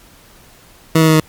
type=tone with pitch steps; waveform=20% pulse; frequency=161.1 / 159.62 / 158.15 / 156.69 Hz; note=E3 / D#3 / D#3 / D#3; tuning=-39 / +45 / +29 / +12 cents; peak=-3 dBFS; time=0.95-1.202 s; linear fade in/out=5 ms; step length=63 ms; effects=pink hiss -45 dBFS RMS until 1.28 s + MP3 96 kbps